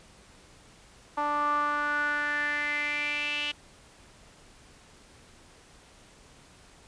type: tone with band-pass filter sweep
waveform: sawtooth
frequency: 293.7 Hz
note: D4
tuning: in tune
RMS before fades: -29 dBFS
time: 1.17-3.52 s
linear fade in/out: 10 ms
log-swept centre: 1000 to 2900 Hz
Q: 6.4
effects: pink hiss -55 dBFS RMS until 6.87 s + resampled to 22050 Hz